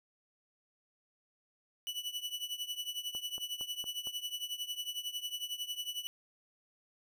40% pulse tone with tremolo, 2960 Hz, F#7, in tune, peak -33 dBFS, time 1.87-6.07 s, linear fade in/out 0 ms, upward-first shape triangle, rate 11 Hz, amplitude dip 90%
click train, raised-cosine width 1 ms, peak -36 dBFS, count 5, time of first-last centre 3.15-4.072 s, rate 4.34 Hz
effects none

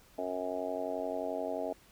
harmonic tone, 91.4 Hz, F#2, 21 cents flat, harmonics 3 / 4 / 5 / 6 / 7 / 8 / 9, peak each -41 / -45 / -40 / -43 / -36 / -46 / -44 dBFS, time 0.18-1.73 s, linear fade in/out 5 ms, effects pink hiss -61 dBFS RMS until 1.91 s

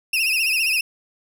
35% pulse tone with vibrato, 2623 Hz, E7, 9 cents flat, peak -16 dBFS, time 0.13-0.81 s, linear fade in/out 5 ms, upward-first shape triangle, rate 15 Hz, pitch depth 120 cents each way, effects none

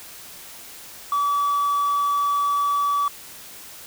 triangle tone, 1147 Hz, D6, 41 cents flat, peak -16 dBFS, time 1.12-3.08 s, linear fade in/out 2 ms, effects tanh soft clip ceiling -13 dBFS + white hiss -41 dBFS RMS until 3.86 s

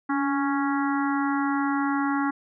harmonic tone with a mistuned harmonic, 277.2 Hz, C#4, in tune, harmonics 1 / 3 / 4 / 5 / 6 / 7, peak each -24 / -30 / -31 / -32 / -36 / -38 dBFS, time 0.09-2.31 s, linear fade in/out 10 ms, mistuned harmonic 1, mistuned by +37 cents, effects none

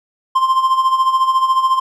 triangle tone with tremolo, 1050 Hz, C6, 6 cents sharp, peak -7 dBFS, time 0.35-1.8 s, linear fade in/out 10 ms, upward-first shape sine, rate 14 Hz, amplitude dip 65%, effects none

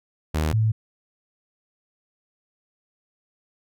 sawtooth / sine tone pair in turn, 77.78 / 110 Hz, D#2 / A2, 0 / 0 cents, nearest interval tritone, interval 600 cents, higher second, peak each -17 dBFS, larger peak neither, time 0.34-0.53 / 0.53-0.72 s, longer neither, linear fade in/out 10 ms, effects none

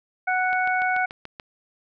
harmonic tone, 740 Hz, F#5, in tune, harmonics 1 / 2 / 3, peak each -23 / -24 / -28 dBFS, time 0.27-1.06 s, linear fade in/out 10 ms
click train, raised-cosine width 0.3 ms, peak -20 dBFS, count 7, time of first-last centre 0.53-1.398 s, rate 6.91 Hz
effects none

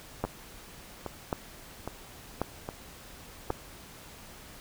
two click trains, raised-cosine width 1 ms, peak -14 / -20 dBFS, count 4 / 5, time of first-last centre 0.24-3.504 / 0.25-3.502 s, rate 0.919 / 1.23 Hz, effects pink hiss -49 dBFS RMS until 4.6 s

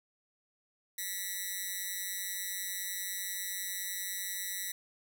5% pulse tone with amplitude modulation, 1951 Hz, B6, 22 cents flat, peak -21 dBFS, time 0.98-4.72 s, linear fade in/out 5 ms, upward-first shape sine, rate 190 Hz, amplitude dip 90%, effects none

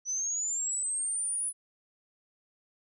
sine linear sweep, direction up, 5920 to 9990 Hz, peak -29 dBFS, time 0.05-1.53 s, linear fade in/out 50 ms, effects none

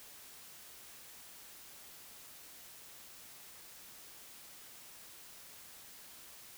silence, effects white hiss -54 dBFS RMS until 6.57 s

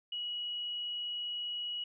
sine tone, 2915 Hz, F#7, 26 cents flat, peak -35 dBFS, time 0.12-1.84 s, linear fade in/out 5 ms, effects none

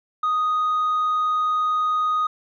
triangle tone with tanh clipping, 1244.5 Hz, D#6, in tune, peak -19 dBFS, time 0.23-2.27 s, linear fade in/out 5 ms, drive 6 dB, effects none

